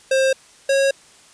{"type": "tone pair in turn", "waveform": "square", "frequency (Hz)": [531, 546.9], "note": ["C5", "C#5"], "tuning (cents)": [25, -23], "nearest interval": "minor second", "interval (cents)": 52, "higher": "second", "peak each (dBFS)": -15, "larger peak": "neither", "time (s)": [[0.11, 0.33], [0.69, 0.91]], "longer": "neither", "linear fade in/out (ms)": 5, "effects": ["white hiss -49 dBFS RMS until 1.33 s", "resampled to 22050 Hz"]}